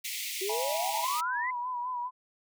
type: high-pass noise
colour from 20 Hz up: pink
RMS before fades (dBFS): -36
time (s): 0.04-1.21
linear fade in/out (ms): 10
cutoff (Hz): 2000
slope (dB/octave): 96
type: exponential sweep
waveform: sine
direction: up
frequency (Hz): 370 to 2093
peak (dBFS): -31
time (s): 0.41-1.51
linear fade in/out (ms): 10
type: chord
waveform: sine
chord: E major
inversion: none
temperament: equal with one note detuned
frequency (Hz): 659.3 / 830.6 / 965.2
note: E5 / G#5 / B5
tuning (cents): 0 / 0 / -40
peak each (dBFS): -39 / -36 / -36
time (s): 0.49-1.05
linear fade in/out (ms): 5
type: tone with vibrato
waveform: sine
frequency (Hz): 987.8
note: B5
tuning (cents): 0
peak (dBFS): -31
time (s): 1.03-2.11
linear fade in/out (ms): 50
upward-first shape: sine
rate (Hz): 4.9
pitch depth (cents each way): 51
effects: none